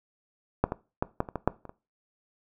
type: clicks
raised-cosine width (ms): 1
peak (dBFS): -7 / -15 / -11 / -11 / -24 / -16 / -7 / -28 / -28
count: 9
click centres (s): 0.64 / 0.721 / 1.025 / 1.204 / 1.288 / 1.357 / 1.476 / 1.653 / 1.694
effects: noise-tail reverb RT60 0.3 s tail -19 dB re dry